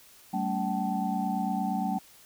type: tone cluster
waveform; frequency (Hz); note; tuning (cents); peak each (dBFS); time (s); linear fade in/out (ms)
sine; 193 / 221.8 / 280.8 / 763 / 872; G3 / A3 / C#4 / G5 / A5; -27 / +14 / +22 / -47 / -16; -31 / -33 / -36 / -31 / -39; 0.33-1.99; 10
effects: white hiss -55 dBFS RMS until 2.25 s